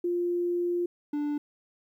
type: tone pair in turn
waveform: sine / triangle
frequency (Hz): 350 / 293.6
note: F4 / D4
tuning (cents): +4 / 0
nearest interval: minor third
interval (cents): 304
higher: first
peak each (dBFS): -25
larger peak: neither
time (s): 0.04-0.86 / 1.13-1.38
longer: first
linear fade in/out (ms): 5
effects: 11-bit